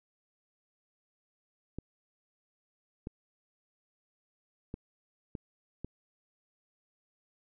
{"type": "clicks", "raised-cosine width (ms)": 3, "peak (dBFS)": -25, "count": 5, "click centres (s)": [1.786, 3.071, 4.741, 5.352, 5.846], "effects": []}